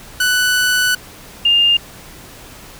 sawtooth / sine tone pair in turn, 1489 / 2811 Hz, F#6 / F7, +11 / +11 cents, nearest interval major seventh, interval 1100 cents, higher second, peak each -9 dBFS, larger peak neither, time 0.2-0.95 / 1.45-1.77 s, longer first, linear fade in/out 5 ms, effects pink hiss -38 dBFS RMS until 2.79 s

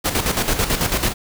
pink noise with tremolo, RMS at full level -18 dBFS, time 0.04-1.14 s, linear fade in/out 20 ms, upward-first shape square, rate 9.1 Hz, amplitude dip 60%, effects none

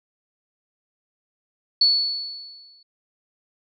sine tone with exponential decay, 4428 Hz, C#8, 3 cents flat, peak -12 dBFS, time 1.81-2.83 s, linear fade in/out 5 ms, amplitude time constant 220 ms, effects none

